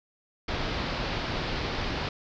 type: low-pass noise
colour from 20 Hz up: pink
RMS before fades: -31 dBFS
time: 0.48-2.09 s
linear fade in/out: 5 ms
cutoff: 5000 Hz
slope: 48 dB/octave
effects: none